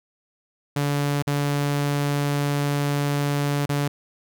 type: tone with dropouts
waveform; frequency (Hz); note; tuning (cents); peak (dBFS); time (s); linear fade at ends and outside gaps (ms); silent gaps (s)
sawtooth; 143.7; D3; -37; -17; 0.76-3.88; 5; 1.224-1.271 / 3.659-3.692
effects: none